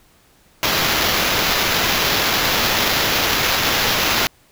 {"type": "noise with sample-and-hold", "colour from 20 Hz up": "blue", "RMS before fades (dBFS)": -18, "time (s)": [0.63, 4.27], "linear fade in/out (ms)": 0, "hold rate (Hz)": 8820, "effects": ["pink hiss -54 dBFS RMS until 4.51 s"]}